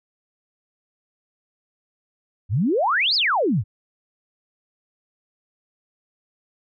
sine exponential two-way sweep, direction up then down, 84.9 to 5250 to 84.9 Hz, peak -17 dBFS, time 2.49-3.64 s, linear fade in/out 50 ms, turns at 3.15 s, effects none

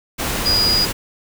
sine tone in noise, 4900 Hz, D#8, 27 cents flat, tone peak -14 dBFS, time 0.45-0.86 s, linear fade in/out 20 ms, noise pink, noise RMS -22 dBFS, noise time 0.18-0.93 s, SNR +5 dB, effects none

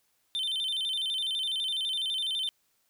triangle tone with vibrato, 3322 Hz, G#7, in tune, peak -27 dBFS, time 0.35-2.49 s, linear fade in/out 0 ms, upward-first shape square, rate 12 Hz, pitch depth 130 cents each way, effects white hiss -72 dBFS RMS until 2.89 s

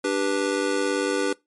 square chord, G major, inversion second, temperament just, 294 / 392 / 490 Hz, D4 / G4 / B4, +2 / 0 / -14 cents, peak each -27 dBFS, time 0.04-1.33 s, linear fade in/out 5 ms, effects noise-tail reverb RT60 0.2 s tail -22 dB re dry + MP3 48 kbps

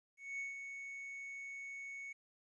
triangle tone with ADSR envelope, 2217 Hz, C#7, in tune, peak -37 dBFS, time 0.17-2.13 s, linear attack 220 ms, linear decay 150 ms, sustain -6 dB, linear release 10 ms, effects resampled to 22050 Hz + 13-bit

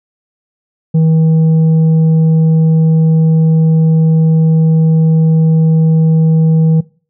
triangle tone with tanh clipping, 160.3 Hz, E3, 48 cents flat, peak -7 dBFS, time 0.94-6.81 s, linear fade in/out 10 ms, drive 9 dB, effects noise-tail reverb RT60 0.4 s tail -22 dB re dry

